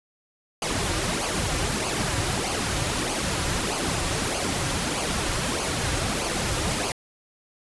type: noise with flanger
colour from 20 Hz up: pink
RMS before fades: -26 dBFS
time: 0.62-6.92 s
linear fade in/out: 2 ms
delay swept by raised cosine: 0.53 to 4.73 ms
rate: 1.6 Hz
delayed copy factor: -0.6
effects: resampled to 24000 Hz